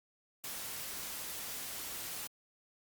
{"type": "noise", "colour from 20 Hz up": "white", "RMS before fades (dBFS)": -42, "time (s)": [0.44, 2.27], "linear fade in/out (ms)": 0, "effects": ["Opus 48 kbps"]}